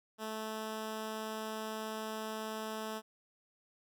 10% pulse tone, 218.4 Hz, A3, 13 cents flat, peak -30 dBFS, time 0.18-3.02 s, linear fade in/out 50 ms, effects none

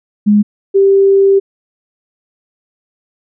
sine tone pair in turn, 207.8 / 392.3 Hz, G#3 / G4, +1 / +1 cents, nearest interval major seventh, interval 1100 cents, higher second, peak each -5 dBFS, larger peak neither, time 0.26-0.43 / 0.74-1.4 s, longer second, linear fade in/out 20 ms, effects none

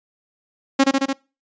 sawtooth tone with echo, 271.7 Hz, C#4, 35 cents flat, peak -7 dBFS, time 0.79-0.84 s, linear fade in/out 10 ms, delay 73 ms, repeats 4, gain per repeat -2 dB, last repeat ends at 1.132 s, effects noise-tail reverb RT60 0.3 s tail -24 dB re dry + resampled to 16000 Hz

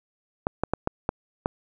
clicks, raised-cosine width 1 ms, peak -9 dBFS, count 6, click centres 0.469 / 0.636 / 0.736 / 0.874 / 1.091 / 1.459 s, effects none

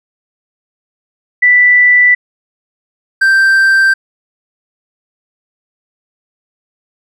sine / triangle tone pair in turn, 1975.5 / 1568 Hz, B6 / G6, 0 / 0 cents, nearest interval major third, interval 400 cents, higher first, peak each -4 dBFS, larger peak neither, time 1.42-2.15 / 3.21-3.94 s, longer neither, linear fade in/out 10 ms, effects none

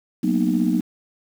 sine chord, B major seventh, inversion second, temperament just, 185.21 / 231.5 / 246.9 / 308.7 Hz, F#3 / A#3 / B3 / D#4, +2 / -12 / 0 / -14 cents, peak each -22 dBFS, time 0.23-0.81 s, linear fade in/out 10 ms, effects tanh soft clip ceiling -7 dBFS + 7-bit

